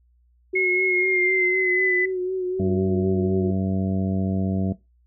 sine tone with vibrato, 370 Hz, F#4, in tune, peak -22 dBFS, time 0.53-3.51 s, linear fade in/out 10 ms, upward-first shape sine, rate 4 Hz, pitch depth 36 cents each way
sine tone with pitch glide, 2169 to 2001 Hz, C#7 to B6, -38 to +22 cents, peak -19 dBFS, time 0.55-2.06 s, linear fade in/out 10 ms, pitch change -140 cents, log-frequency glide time 0.87-1.89 s
harmonic tone, 95.3 Hz, G2, 48 cents flat, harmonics 1 / 2 / 3 / 4 / 5 / 6 / 7, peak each -26 / -23 / -31 / -35 / -39 / -42 / -35 dBFS, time 2.59-4.73 s, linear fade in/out 10 ms
effects noise-tail reverb RT60 0.2 s tail -18 dB re dry + added 60 Hz sine -57 dBFS peak until 5.06 s

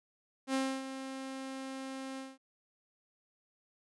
sawtooth tone with ADSR envelope, 266.2 Hz, C4, 30 cents sharp, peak -25 dBFS, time 0.47-2.38 s, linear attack 71 ms, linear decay 280 ms, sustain -11 dB, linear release 200 ms, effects resampled to 24000 Hz

